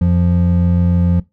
triangle tone pair together, 87.79 / 174.61 Hz, F2 / F3, +10 / 0 cents, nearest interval octave, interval 1190 cents, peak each -11 dBFS, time 0.01-1.2 s, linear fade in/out 5 ms, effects noise-tail reverb RT60 0.2 s tail -20 dB re dry

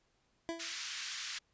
25% pulse tone with exponential decay, 332.7 Hz, E4, 16 cents sharp, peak -30 dBFS, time 0.49-0.78 s, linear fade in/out 0 ms, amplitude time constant 61 ms
white band-pass noise, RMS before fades -42 dBFS, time 0.59-1.39 s, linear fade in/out 10 ms, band 1400 to 6400 Hz, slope 24 dB/octave
effects pink hiss -75 dBFS RMS until 1.53 s + resampled to 16000 Hz

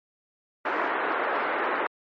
white band-pass noise, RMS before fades -27 dBFS, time 0.65-1.87 s, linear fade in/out 5 ms, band 320 to 1700 Hz, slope 24 dB/octave, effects MP3 32 kbps

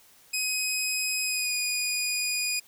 15% pulse tone with pitch glide, 2522 to 2463 Hz, D#7 to D#7, +23 to -18 cents, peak -19 dBFS, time 0.33-2.6 s, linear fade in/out 10 ms, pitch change -41 cents, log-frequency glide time 1.24-1.54 s, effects white hiss -57 dBFS RMS until 2.67 s

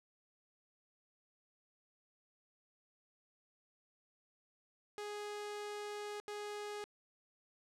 sawtooth tone bursts at uneven times, 415.3 Hz, G#4, in tune, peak -38 dBFS, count 2, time 4.98-6.2 / 6.28-6.84 s, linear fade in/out 0 ms, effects low-pass 9000 Hz 12 dB/octave

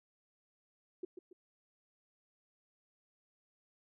sine tone with echo, 362.2 Hz, F#4, 37 cents flat, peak -37 dBFS, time 1.03-1.05 s, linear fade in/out 5 ms, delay 140 ms, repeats 2, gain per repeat -8 dB, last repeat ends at 1.33 s, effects none

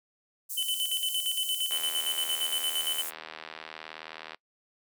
pink high-pass noise, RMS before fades -36 dBFS, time 0.49-3.11 s, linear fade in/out 20 ms, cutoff 8000 Hz, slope 24 dB/octave
square tone with tremolo, 3029 Hz, F#7, 40 cents sharp, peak -27 dBFS, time 0.57-3.02 s, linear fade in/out 10 ms, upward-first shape square, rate 8.7 Hz, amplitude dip 65%
click train, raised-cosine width 0.3 ms, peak -23 dBFS, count 210, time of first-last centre 1.71-4.346 s, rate 79.3 Hz
effects noise-tail reverb RT60 0.1 s tail -24 dB re dry + high-pass 400 Hz 12 dB/octave

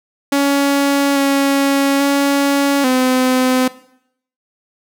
sawtooth tone with pitch steps, 280.6 / 277.2 / 280.6 / 256 Hz, C#4 / C#4 / C#4 / C4, +21 / 0 / +21 / -38 cents, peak -8 dBFS, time 0.32-3.68 s, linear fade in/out 5 ms, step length 840 ms, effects noise-tail reverb RT60 0.7 s tail -18 dB re dry

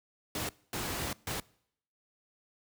pink noise bursts at uneven times, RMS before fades -35 dBFS, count 3, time 0.35-0.49 / 0.73-1.13 / 1.27-1.4 s, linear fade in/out 2 ms, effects noise-tail reverb RT60 0.7 s tail -24 dB re dry + high-pass 60 Hz 12 dB/octave

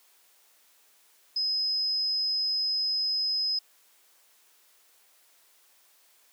sine tone, 5070 Hz, D#8, 32 cents sharp, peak -25 dBFS, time 1.36-3.59 s, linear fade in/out 5 ms, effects white hiss -62 dBFS RMS until 6.32 s + high-pass 400 Hz 12 dB/octave

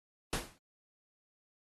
pink noise with exponential decay, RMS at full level -31 dBFS, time 0.33-0.58 s, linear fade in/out 1 ms, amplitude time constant 53 ms, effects AAC 32 kbps

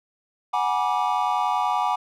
triangle chord, G# half-diminished seventh, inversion third, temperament equal with one note detuned, 740 / 830.6 / 966.9 / 1174.7 Hz, F#5 / G#5 / B5 / D6, 0 / 0 / -37 / 0 cents, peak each -24 / -24 / -24 / -25 dBFS, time 0.53-1.96 s, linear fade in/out 10 ms, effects none

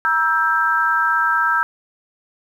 sine chord, E diminished, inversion second, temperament just, 949.3 / 1318.5 / 1582.2 Hz, Bb5 / E6 / G6, +31 / 0 / +16 cents, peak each -22 / -18 / -18 dBFS, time 0.05-1.63 s, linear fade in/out 0 ms, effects 8-bit

